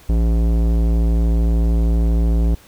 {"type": "tone with tanh clipping", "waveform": "sine", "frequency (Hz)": 56.5, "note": "A1", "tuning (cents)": 47, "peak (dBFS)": -15, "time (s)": [0.09, 2.55], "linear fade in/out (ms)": 5, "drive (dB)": 17, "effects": ["pink hiss -47 dBFS RMS until 2.67 s"]}